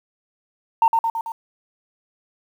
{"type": "tone with echo", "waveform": "sine", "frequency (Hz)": 911, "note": "A#5", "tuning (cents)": -40, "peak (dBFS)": -10, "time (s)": [0.82, 0.88], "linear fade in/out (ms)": 2, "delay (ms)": 110, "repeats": 4, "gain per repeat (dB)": -4, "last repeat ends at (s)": 1.32, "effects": ["tanh soft clip ceiling -8 dBFS", "8-bit"]}